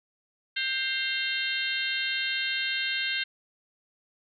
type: harmonic tone with a mistuned harmonic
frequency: 525 Hz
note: C5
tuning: 6 cents sharp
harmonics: 3 / 4 / 5 / 6 / 7 / 8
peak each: -32 / -33 / -34 / -35 / -35 / -36 dBFS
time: 0.56-3.24 s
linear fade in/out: 10 ms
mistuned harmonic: 5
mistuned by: +75 cents
effects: none